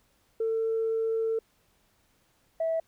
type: tone pair in turn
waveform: sine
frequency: 448.7 / 652.1 Hz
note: A4 / E5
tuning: +34 / -19 cents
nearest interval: tritone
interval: 647 cents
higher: second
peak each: -24 dBFS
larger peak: neither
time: 0.4-1.39 / 2.6-2.8 s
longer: first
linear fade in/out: 5 ms
effects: tanh soft clip ceiling -21 dBFS + pink hiss -68 dBFS RMS until 2.87 s